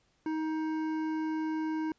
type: tone with hard clipping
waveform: triangle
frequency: 314.7 Hz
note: D#4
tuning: 20 cents sharp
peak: -32 dBFS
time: 0.26-1.92 s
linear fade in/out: 2 ms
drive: 15 dB
effects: pink hiss -71 dBFS RMS until 1.98 s + resampled to 16000 Hz